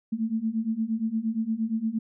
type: beating tone pair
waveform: sine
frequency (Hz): 218.1 / 226.7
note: A3 / A#3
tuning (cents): -15 / -48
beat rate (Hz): 8.6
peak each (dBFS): -29 / -27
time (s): 0.12-1.99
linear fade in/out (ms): 10
effects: none